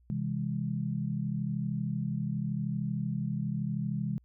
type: chord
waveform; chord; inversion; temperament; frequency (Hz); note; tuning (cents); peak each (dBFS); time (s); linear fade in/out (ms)
sine; C augmented; none; just; 130.81 / 163.52 / 204.4; C3 / E3 / G#3; 0 / -14 / -27; -34; 0.1-4.18; 0
effects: added 60 Hz sine -60 dBFS peak until 4.24 s